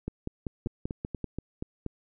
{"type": "two click trains", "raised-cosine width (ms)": 3, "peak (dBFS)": [-20, -19], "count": [6, 7], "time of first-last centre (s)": [[0.67, 1.863], [0.08, 1.243]], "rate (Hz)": [4.19, 5.16], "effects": []}